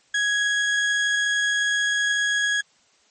35% pulse tone, 1661.2 Hz, G#6, in tune, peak -18 dBFS, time 0.14-2.61 s, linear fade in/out 5 ms, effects white hiss -60 dBFS RMS until 3.1 s + MP3 32 kbps

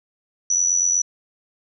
sine tone with amplitude modulation, 5920 Hz, F#8, in tune, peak -13 dBFS, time 0.5-1.02 s, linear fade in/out 5 ms, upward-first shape sine, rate 88.3 Hz, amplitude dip 70%, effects none

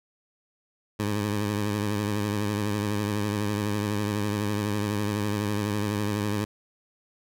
15% pulse tone with vibrato, 103.83 Hz, G#2, in tune, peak -19 dBFS, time 0.99-6.45 s, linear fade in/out 10 ms, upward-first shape triangle, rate 12 Hz, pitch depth 65 cents each way, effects none

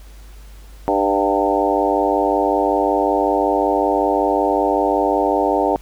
harmonic tone with a mistuned harmonic, 100 Hz, G2, 35 cents sharp, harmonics 3 / 4 / 5 / 6 / 7 / 8 / 9, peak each -22 / -22 / -22 / -22 / -22 / -22 / -22 dBFS, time 0.88-5.76 s, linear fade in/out 0 ms, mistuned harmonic 8, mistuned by -32 cents, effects added 50 Hz sine -37 dBFS peak until 5.81 s + pink hiss -49 dBFS RMS until 5.81 s

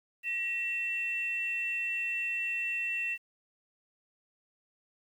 sine tone pair together, 1910 / 2698 Hz, A#6 / E7, +42 / +40 cents, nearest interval tritone, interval 598 cents, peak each -38 / -30 dBFS, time 0.23-3.18 s, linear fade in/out 50 ms, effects tanh soft clip ceiling -23 dBFS + 10-bit

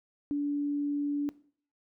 sine tone, 288.6 Hz, D4, 30 cents flat, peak -27 dBFS, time 0.31-1.29 s, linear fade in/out 0 ms, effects noise-tail reverb RT60 0.5 s tail -19 dB re dry

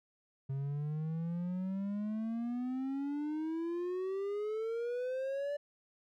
triangle exponential sweep, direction up, 134 to 585 Hz, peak -32 dBFS, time 0.49-5.57 s, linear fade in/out 10 ms, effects none

